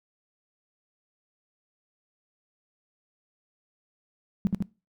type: tone with echo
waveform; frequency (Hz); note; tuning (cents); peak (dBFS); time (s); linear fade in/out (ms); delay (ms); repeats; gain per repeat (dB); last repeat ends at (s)
sine; 196; G3; 0; -19; 4.45-4.47; 0; 77; 2; -2; 4.624
effects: noise-tail reverb RT60 0.3 s tail -22 dB re dry